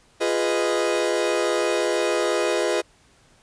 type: chord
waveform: 40% pulse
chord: F half-diminished seventh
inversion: none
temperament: equal with one note detuned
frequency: 349.2 / 415.3 / 497.9 / 622.3 Hz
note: F4 / Ab4 / Cb5 / Eb5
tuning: 0 / 0 / +14 / 0 cents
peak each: -25 dBFS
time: 0.2-2.82 s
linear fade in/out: 20 ms
effects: pink hiss -57 dBFS RMS until 3.42 s + resampled to 22050 Hz